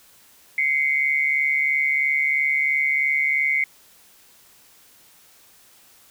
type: tone pair together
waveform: sine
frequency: 2076 / 2219 Hz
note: C7 / C#7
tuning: -14 / +1 cents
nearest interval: minor second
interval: 115 cents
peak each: -20 / -22 dBFS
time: 0.58-3.64 s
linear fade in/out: 2 ms
effects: white hiss -53 dBFS RMS until 6.1 s